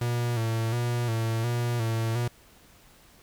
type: tone with vibrato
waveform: 45% pulse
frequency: 116.54 Hz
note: A#2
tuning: in tune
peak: -25 dBFS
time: 0.01-2.28 s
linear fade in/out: 5 ms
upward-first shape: square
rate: 1.4 Hz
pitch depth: 50 cents each way
effects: pink hiss -56 dBFS RMS until 3.22 s